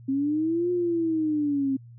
sine linear two-way sweep, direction up then down, 264.7 to 357.9 to 264.7 Hz, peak -22 dBFS, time 0.08-1.77 s, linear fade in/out 10 ms, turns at 0.71 s, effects added 118 Hz sine -44 dBFS peak until 1.98 s

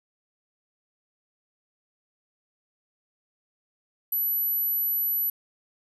sine tone, 11840 Hz, F#9, in tune, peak -23 dBFS, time 4.12-5.3 s, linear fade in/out 5 ms, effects none

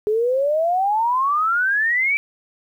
sine exponential sweep, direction up, 415.3 to 2340 Hz, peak -16 dBFS, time 0.07-2.17 s, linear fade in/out 0 ms, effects 9-bit

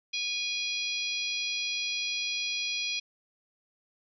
harmonic tone with a mistuned harmonic, 821 Hz, G#5, 20 cents flat, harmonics 3 / 4 / 5 / 6 / 7, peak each -33 / -35 / -37 / -39 / -40 dBFS, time 0.13-3 s, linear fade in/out 10 ms, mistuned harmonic 4, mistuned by +17 cents, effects none

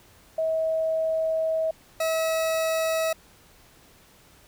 sine / 40% pulse tone pair in turn, 642 / 644.9 Hz, E5 / E5, -46 / -38 cents, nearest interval unison, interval 8 cents, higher second, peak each -22 dBFS, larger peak neither, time 0.38-1.71 / 2-3.13 s, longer first, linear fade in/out 5 ms, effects pink hiss -55 dBFS RMS until 4.47 s

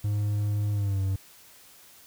triangle tone with pitch glide, 103.83 to 96.32 Hz, G#2 to G2, 0 to -30 cents, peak -22 dBFS, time 0.04-1.16 s, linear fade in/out 5 ms, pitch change -130 cents, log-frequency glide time 0.72-1.01 s, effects white hiss -53 dBFS RMS until 2.06 s

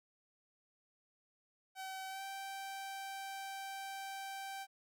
sawtooth tone with pitch glide, 763 to 779.9 Hz, G5 to G5, -47 to -9 cents, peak -39 dBFS, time 1.75-4.67 s, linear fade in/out 50 ms, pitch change +38 cents, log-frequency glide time 2.08-2.23 s, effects none

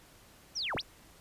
sine linear two-way sweep, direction down then up, 6090 to 32.04 to 6090 Hz, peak -32 dBFS, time 0.55-0.82 s, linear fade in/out 20 ms, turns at 0.76 s, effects pink hiss -58 dBFS RMS until 1.2 s + resampled to 32000 Hz

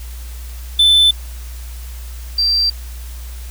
triangle / sine tone pair in turn, 3522 / 4701 Hz, A7 / D8, +1 / +1 cents, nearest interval perfect fourth, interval 500 cents, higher second, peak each -6 / -12 dBFS, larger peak first, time 0.79-1.11 / 2.38-2.7 s, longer neither, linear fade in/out 5 ms, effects added 60 Hz sine -27 dBFS peak until 3.5 s + white hiss -40 dBFS RMS until 3.5 s

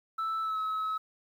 sine tone with pitch glide, 1318.5 to 1287.6 Hz, E6 to E6, 0 to -41 cents, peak -27 dBFS, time 0.18-0.98 s, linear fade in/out 10 ms, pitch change -41 cents, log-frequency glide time 0.42-0.58 s, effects tanh soft clip ceiling -28 dBFS + 10-bit

